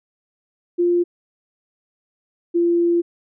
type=tone pair in turn; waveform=sine; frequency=349.2 / 343.2 Hz; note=F4 / F4; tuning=0 / -30 cents; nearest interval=unison; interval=30 cents; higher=first; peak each=-14 dBFS; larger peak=neither; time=0.78-1.04 / 2.54-3.02 s; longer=second; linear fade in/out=20 ms; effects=none